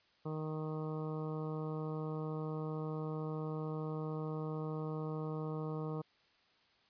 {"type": "harmonic tone", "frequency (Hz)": 155.56, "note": "D#3", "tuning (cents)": 0, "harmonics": [1, 2, 3, 4, 5, 6, 7, 8], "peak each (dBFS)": [-39, -45, -43, -52, -53, -55, -52, -54], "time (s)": [0.25, 6.02], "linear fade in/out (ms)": 10, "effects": ["white hiss -70 dBFS RMS until 6.89 s", "resampled to 11025 Hz"]}